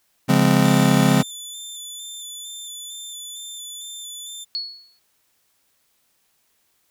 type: chord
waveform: square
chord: Db major seventh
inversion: none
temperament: just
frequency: 138.59 / 173.24 / 207.9 / 259.9 Hz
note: Db3 / F3 / Ab3 / C4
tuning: 0 / -14 / +2 / -11 cents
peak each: -20 dBFS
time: 0.28-1.23 s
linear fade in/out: 20 ms
type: tone with vibrato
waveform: 20% pulse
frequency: 3520 Hz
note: A7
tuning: in tune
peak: -27 dBFS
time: 0.63-4.45 s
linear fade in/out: 20 ms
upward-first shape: square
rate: 2.2 Hz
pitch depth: 22 cents each way
type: tone with exponential decay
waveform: sine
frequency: 4375 Hz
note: C#8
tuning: 24 cents flat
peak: -21 dBFS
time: 4.55-4.99 s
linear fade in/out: 0 ms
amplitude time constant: 95 ms
effects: white hiss -66 dBFS RMS until 6.9 s